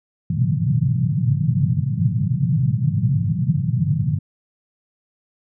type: band-pass noise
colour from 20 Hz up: pink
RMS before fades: -19 dBFS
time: 0.3-4.19 s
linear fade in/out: 5 ms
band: 110 to 170 Hz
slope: 48 dB/octave
effects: none